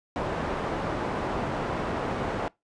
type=low-pass noise; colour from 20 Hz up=white; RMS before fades=-30 dBFS; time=0.16-2.48 s; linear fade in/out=0 ms; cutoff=850 Hz; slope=12 dB/octave; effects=noise-tail reverb RT60 0.2 s tail -23 dB re dry + resampled to 22050 Hz